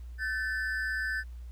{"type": "ring-modulated tone", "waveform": "triangle", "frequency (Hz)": 1641, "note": "G#6", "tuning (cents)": -21, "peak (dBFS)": -25, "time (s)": [0.18, 1.24], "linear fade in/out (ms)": 50, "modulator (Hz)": 118, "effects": ["added 60 Hz sine -40 dBFS peak until 1.51 s", "pink hiss -66 dBFS RMS until 1.51 s"]}